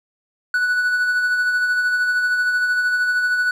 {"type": "tone with tremolo", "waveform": "triangle", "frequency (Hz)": 1480, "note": "F#6", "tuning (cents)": 0, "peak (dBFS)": -13, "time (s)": [0.54, 3.51], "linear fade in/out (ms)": 2, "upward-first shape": "sine", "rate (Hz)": 13, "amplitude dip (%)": 35, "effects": []}